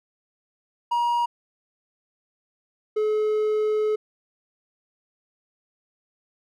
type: tone pair in turn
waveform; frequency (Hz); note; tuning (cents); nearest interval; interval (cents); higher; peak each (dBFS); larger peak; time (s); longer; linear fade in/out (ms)
triangle; 952 / 428; A#5 / A4; +36 / -48; octave + major second; 1384; first; -18 / -18; neither; 0.91-1.26 / 2.96-3.96; second; 10
effects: none